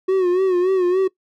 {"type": "tone with vibrato", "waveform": "triangle", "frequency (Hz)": 368.2, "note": "F#4", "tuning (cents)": -8, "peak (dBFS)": -12, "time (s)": [0.08, 1.08], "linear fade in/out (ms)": 10, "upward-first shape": "sine", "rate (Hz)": 3.5, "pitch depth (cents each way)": 74, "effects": ["noise-tail reverb RT60 0.1 s tail -20 dB re dry"]}